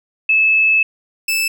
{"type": "tone pair in turn", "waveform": ["sine", "sawtooth"], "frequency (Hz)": [2607, 2631], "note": ["E7", "E7"], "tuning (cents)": [-20, -4], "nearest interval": "unison", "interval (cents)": 16, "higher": "second", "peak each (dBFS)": [-10, -12], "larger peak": "first", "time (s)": [[0.29, 0.83], [1.28, 1.48]], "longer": "first", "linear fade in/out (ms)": 5, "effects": []}